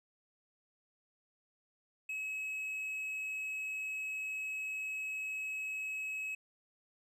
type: tone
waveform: triangle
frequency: 2567 Hz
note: E7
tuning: 47 cents flat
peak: -35 dBFS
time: 2.09-6.35 s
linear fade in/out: 5 ms
effects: none